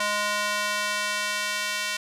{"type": "tone with high-pass filter sweep", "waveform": "square", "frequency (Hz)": 207.7, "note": "G#3", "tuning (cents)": 0, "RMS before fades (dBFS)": -27, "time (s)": [0, 1.97], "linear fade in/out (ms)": 5, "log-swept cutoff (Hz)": [970, 1900], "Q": 0.91, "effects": ["low-pass 10000 Hz 12 dB/octave"]}